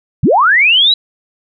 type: linear sweep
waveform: sine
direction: up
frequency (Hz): 87 to 3984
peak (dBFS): -6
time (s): 0.23-0.94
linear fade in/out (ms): 5
effects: none